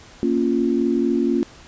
sine chord, Bb minor, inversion none, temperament equal, 233.1 / 277.2 / 349.2 Hz, Bb3 / Db4 / F4, 0 / 0 / 0 cents, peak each -21 dBFS, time 0.23-1.43 s, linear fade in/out 0 ms, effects pink hiss -45 dBFS RMS until 1.67 s + resampled to 16000 Hz

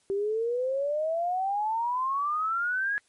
sine exponential sweep, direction up, 387.8 to 1687 Hz, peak -25 dBFS, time 0.1-2.98 s, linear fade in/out 0 ms, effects white hiss -67 dBFS RMS until 3.08 s + MP3 48 kbps

